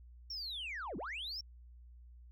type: linear two-way sweep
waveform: sine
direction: down then up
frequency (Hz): 5588 to 150 to 5588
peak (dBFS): -38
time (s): 0.3-1.41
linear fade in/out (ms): 5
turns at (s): 0.97
effects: tanh soft clip ceiling -37 dBFS + added 60 Hz sine -53 dBFS peak until 2.31 s